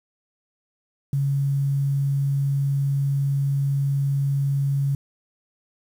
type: tone with quantisation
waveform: sine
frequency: 139.2 Hz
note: C#3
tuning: 8 cents sharp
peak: -19 dBFS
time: 1.13-4.95 s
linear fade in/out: 2 ms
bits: 8
effects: none

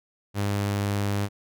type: tone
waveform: sawtooth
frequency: 101.2 Hz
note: G#2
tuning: 44 cents flat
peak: -20 dBFS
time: 0.34-1.29 s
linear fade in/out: 50 ms
effects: none

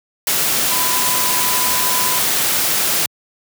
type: tone in noise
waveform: sine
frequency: 1001 Hz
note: B5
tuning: 23 cents sharp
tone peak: -23 dBFS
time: 0.71-2.19 s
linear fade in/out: 2 ms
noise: white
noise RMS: -17 dBFS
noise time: 0.27-3.06 s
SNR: -9 dB
effects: high-pass 100 Hz 12 dB/octave

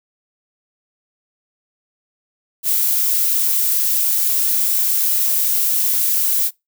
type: noise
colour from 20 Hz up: violet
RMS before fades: -17 dBFS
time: 2.63-6.51 s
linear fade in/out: 50 ms
effects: noise-tail reverb RT60 0.2 s tail -24 dB re dry

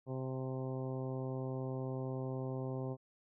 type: harmonic tone with a mistuned harmonic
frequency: 130.81 Hz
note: C3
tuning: in tune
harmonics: 1 / 2 / 3 / 4 / 5 / 6 / 7 / 8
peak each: -39 / -44 / -44 / -46 / -51 / -54 / -55 / -57 dBFS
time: 0.06-2.97 s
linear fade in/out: 50 ms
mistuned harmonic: 7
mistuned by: -22 cents
effects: none

